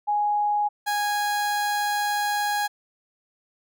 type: tone pair in turn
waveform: sine / 30% pulse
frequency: 830.6 / 826.4 Hz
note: G#5 / G#5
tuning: 0 / -9 cents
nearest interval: unison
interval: 9 cents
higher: first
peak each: -20 dBFS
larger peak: neither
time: 0.07-0.69 / 0.86-2.68 s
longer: second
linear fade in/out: 20 ms
effects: none